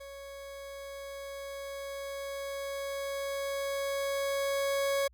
40% pulse tone with level ramp, 554.4 Hz, C#5, in tune, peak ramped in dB -43 to -26 dBFS, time 0-5.08 s, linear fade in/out 10 ms, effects added 60 Hz sine -58 dBFS peak until 5.13 s

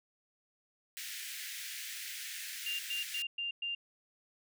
pink high-pass noise, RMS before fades -43 dBFS, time 0.97-3.22 s, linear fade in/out 0 ms, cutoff 1700 Hz, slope 48 dB/octave
sine tone bursts, 2794 Hz, F7, in tune, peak -34 dBFS, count 5, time 2.66-3.75 s, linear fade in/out 5 ms, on 130 ms, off 110 ms
effects none

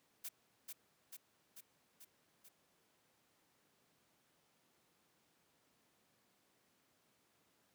blue noise with echo, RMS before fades -45 dBFS, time 0.24-0.29 s, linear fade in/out 10 ms, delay 440 ms, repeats 5, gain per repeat -3 dB, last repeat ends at 2.49 s, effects pink hiss -75 dBFS RMS until 7.74 s + high-pass 150 Hz 12 dB/octave

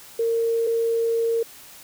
sine tone pair in turn, 459.2 / 459.2 Hz, A#4 / A#4, -26 / -26 cents, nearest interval unison, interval 0 cents, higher neither, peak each -19 dBFS, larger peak neither, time 0.19-0.67 / 0.67-1.43 s, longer second, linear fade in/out 5 ms, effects white hiss -45 dBFS RMS until 1.83 s

